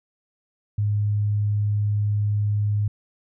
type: tone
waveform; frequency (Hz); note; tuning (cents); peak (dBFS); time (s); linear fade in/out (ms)
sine; 103.9; G#2; +1; -19; 0.78-2.88; 5
effects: none

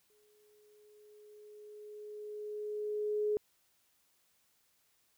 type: tone with exponential growth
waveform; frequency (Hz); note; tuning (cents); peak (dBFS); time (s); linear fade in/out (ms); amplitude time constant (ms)
sine; 420.8; G#4; +23; -28; 0.1-3.37; 0; 710
effects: white hiss -73 dBFS RMS until 5.17 s

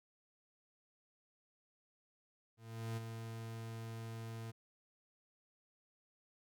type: tone with ADSR envelope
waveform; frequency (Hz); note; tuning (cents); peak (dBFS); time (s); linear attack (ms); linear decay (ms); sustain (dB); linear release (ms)
40% pulse; 113.3; A#2; -49; -37; 2.57-4.52; 400; 20; -6; 21
effects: none

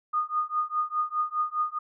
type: tone with tremolo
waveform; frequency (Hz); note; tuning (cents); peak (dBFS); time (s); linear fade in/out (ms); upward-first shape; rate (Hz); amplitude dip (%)
sine; 1229; D#6; -22; -21; 0.13-1.79; 10; triangle; 4.9; 100
effects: none

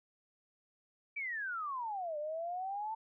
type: exponential two-way sweep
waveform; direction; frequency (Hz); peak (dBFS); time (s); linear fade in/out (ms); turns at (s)
sine; down then up; 2349 to 587.3 to 897; -36; 1.16-2.95; 10; 2.18
effects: none

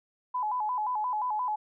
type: tone with vibrato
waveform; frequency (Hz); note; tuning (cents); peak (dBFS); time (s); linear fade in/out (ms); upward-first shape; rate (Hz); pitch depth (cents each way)
sine; 922; A#5; -19; -27; 0.34-1.56; 10; square; 5.7; 140
effects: none

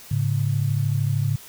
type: tone pair together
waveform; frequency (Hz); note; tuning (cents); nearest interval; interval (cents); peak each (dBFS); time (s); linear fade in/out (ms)
sine; 106.88 / 140; A2 / C#3; -50 / +18; perfect fourth; 468; -22; 0.11-1.36; 5
effects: white hiss -44 dBFS RMS until 1.48 s

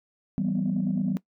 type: tone cluster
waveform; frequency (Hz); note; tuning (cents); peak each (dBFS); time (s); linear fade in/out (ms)
sine; 164.2 / 192.7 / 239.7 / 249.6; E3 / G3 / A#3 / B3; -6 / -29 / +48 / +19; -30 / -25 / -32 / -30; 0.38-1.17; 0
effects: noise-tail reverb RT60 0.1 s tail -20 dB re dry + tanh soft clip ceiling -17 dBFS

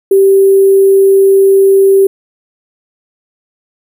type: tone with sample-and-hold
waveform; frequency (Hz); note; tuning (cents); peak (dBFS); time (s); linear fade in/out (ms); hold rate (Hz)
sine; 390; G4; -9; -3; 0.11-2.07; 5; 11025
effects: none

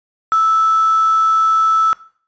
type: tone with quantisation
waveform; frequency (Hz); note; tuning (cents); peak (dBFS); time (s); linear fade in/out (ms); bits
sine; 1313; E6; -7; -10; 0.32-1.93; 0; 5
effects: noise-tail reverb RT60 0.5 s tail -19 dB re dry + resampled to 16000 Hz

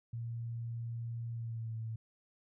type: tone with pitch glide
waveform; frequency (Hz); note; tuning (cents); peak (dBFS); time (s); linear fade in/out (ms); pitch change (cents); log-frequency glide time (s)
sine; 116.54 to 112.12; A#2 to A2; 0 to +33; -37; 0.13-1.96; 5; -67; 1.31-1.76
effects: none

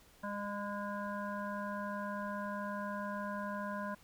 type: harmonic tone with a mistuned harmonic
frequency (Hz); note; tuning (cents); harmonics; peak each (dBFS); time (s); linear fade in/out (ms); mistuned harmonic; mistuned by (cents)
203.4; G#3; -36; 1 / 3 / 5 / 7 / 8; -41 / -43 / -42 / -47 / -48; 0.23-3.95; 10; 7; +28
effects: pink hiss -63 dBFS RMS until 4.03 s

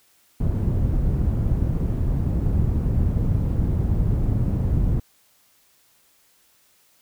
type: low-pass noise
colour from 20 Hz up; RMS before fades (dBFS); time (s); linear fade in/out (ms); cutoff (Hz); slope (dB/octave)
white; -21; 0.4-5; 5; 110; 12
effects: white hiss -60 dBFS RMS until 7.01 s

